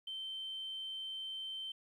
sine tone, 3105 Hz, G7, 17 cents flat, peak -39 dBFS, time 0.07-1.72 s, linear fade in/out 5 ms, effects tanh soft clip ceiling -36 dBFS + 12-bit

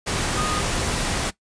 sine tone in noise, 1236 Hz, D#6, 12 cents flat, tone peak -26 dBFS, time 0.36-0.61 s, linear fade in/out 20 ms, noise pink, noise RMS -24 dBFS, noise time 0.06-1.31 s, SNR -5 dB, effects noise-tail reverb RT60 0.1 s tail -17 dB re dry + resampled to 22050 Hz

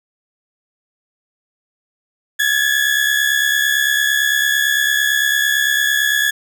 35% pulse tone pair together, 1661.2 / 1730.1 Hz, G#6 / A6, 0 / -30 cents, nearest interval minor second, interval 70 cents, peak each -15 / -15 dBFS, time 2.39-6.31 s, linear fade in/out 10 ms, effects none

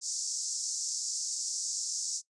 white band-pass noise, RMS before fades -35 dBFS, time 0.01-2.22 s, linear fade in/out 50 ms, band 5100 to 7700 Hz, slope 48 dB/octave, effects noise-tail reverb RT60 0.1 s tail -18 dB re dry + resampled to 24000 Hz

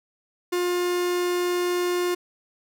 45% pulse tone, 355.3 Hz, F4, 30 cents sharp, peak -22 dBFS, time 0.52-2.15 s, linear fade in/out 10 ms, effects none

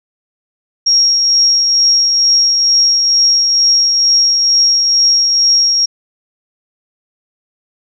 sine tone with tremolo, 5588 Hz, F8, in tune, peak -6 dBFS, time 0.86-5.86 s, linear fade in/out 10 ms, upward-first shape triangle, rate 2.2 Hz, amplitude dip 35%, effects none

